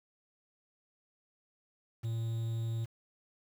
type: tone with quantisation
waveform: triangle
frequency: 114 Hz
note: A#2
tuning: 38 cents flat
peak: -30 dBFS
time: 2.03-2.86 s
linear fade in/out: 20 ms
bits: 9
effects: none